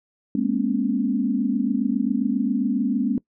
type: tone cluster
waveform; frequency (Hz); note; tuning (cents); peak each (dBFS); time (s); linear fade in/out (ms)
sine; 204.7 / 232.5 / 252.4 / 279.6; G#3 / A#3 / B3 / C#4; -25 / -4 / +38 / +15; -25; 0.35-3.18; 2
effects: noise-tail reverb RT60 0.1 s tail -22 dB re dry